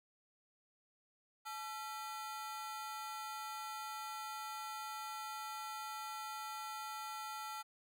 40% pulse ring-modulated tone, 1105 Hz, C#6, 6 cents flat, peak -39 dBFS, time 1.45-7.63 s, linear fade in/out 20 ms, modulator 246 Hz, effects none

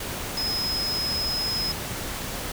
sine tone in noise, 5110 Hz, D#8, 45 cents sharp, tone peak -25 dBFS, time 0.37-1.72 s, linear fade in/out 5 ms, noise pink, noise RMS -32 dBFS, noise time 0-2.52 s, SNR +4 dB, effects none

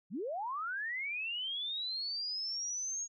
sine linear sweep, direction up, 146.83 to 6645 Hz, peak -35 dBFS, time 0.1-3.08 s, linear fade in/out 50 ms, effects none

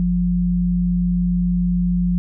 sine tone pair together, 49.76 / 177 Hz, G1 / F3, +27 / +23 cents, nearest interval octave + minor seventh, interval 2196 cents, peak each -23 / -16 dBFS, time 0-2.18 s, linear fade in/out 0 ms, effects none

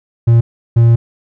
triangle tone bursts at uneven times, 116.54 Hz, A#2, in tune, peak -3 dBFS, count 2, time 0.27-0.41 / 0.76-0.96 s, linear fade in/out 10 ms, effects none

